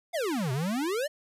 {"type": "exponential two-way sweep", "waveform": "square", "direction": "down then up", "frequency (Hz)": [736, 123.47, 626], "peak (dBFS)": -28, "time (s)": [0.13, 1.08], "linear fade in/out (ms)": 20, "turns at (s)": 0.52, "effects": ["resampled to 32000 Hz", "11-bit"]}